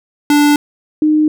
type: tone pair in turn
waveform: square / sine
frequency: 292.8 / 306.2 Hz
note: D4 / D#4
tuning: -5 / -28 cents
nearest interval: minor second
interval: 77 cents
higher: second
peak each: -8 dBFS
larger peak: neither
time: 0.3-0.56 / 1.02-1.28 s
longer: neither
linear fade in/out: 2 ms
effects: none